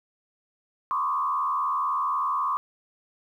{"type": "tone with frequency modulation", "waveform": "sine", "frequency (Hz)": 1108.7, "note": "C#6", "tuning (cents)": 0, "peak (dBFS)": -23, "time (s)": [0.91, 2.57], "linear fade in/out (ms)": 0, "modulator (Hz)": 76.1, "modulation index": 1.3, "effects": ["10-bit"]}